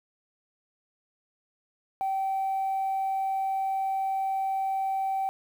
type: tone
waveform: sine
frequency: 773 Hz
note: G5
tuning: 24 cents flat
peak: -24 dBFS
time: 2.01-5.29 s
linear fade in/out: 0 ms
effects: tanh soft clip ceiling -23 dBFS + 9-bit